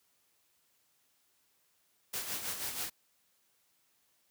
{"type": "noise with tremolo", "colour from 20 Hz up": "white", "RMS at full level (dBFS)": -36, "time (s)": [2.13, 2.9], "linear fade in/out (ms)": 10, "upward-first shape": "sine", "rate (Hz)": 6.2, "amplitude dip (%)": 55, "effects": ["white hiss -73 dBFS RMS until 4.3 s", "high-pass 60 Hz 12 dB/octave"]}